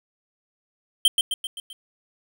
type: tone with echo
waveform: square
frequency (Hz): 3136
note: G7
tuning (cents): 0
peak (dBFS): -13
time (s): 1.05-1.08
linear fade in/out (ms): 2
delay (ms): 130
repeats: 5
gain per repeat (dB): -5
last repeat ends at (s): 1.73
effects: 9-bit